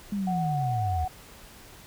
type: linear sweep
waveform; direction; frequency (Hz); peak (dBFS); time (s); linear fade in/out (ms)
sine; down; 207.7 to 73.42; -26; 0.12-1.05; 5
type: tone with vibrato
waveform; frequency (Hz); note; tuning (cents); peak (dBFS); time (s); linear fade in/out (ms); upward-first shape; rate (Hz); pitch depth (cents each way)
sine; 740; F#5; 0; -28; 0.27-1.08; 5; sine; 9.2; 14
effects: pink hiss -49 dBFS RMS until 1.86 s